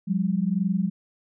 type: tone pair together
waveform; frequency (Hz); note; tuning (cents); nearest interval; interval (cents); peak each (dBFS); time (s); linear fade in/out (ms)
sine; 178.8 / 200.7; F3 / G3; +41 / +41; major second; 200; -24; 0.07-0.9; 20
effects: none